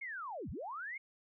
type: linear two-way sweep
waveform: sine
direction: down then up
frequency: 2217 to 49.57 to 2217 Hz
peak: -40 dBFS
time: 0.01-0.98 s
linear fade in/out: 10 ms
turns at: 0.5 s
effects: none